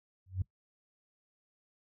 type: tone with exponential growth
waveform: sine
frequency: 93.1 Hz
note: F#2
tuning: 11 cents sharp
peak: -25 dBFS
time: 0.26-0.42 s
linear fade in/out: 5 ms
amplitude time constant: 34 ms
effects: noise-tail reverb RT60 0.1 s tail -20 dB re dry + tanh soft clip ceiling -22 dBFS